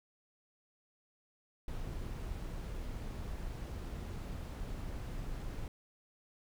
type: noise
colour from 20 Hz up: brown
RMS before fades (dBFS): -41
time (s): 1.68-5.68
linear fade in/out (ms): 2
effects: none